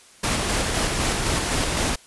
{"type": "noise with tremolo", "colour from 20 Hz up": "pink", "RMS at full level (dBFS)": -22, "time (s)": [0.23, 1.96], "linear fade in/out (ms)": 10, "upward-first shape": "square", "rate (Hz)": 3.9, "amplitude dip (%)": 25, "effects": ["white hiss -50 dBFS RMS until 2.06 s", "resampled to 24000 Hz"]}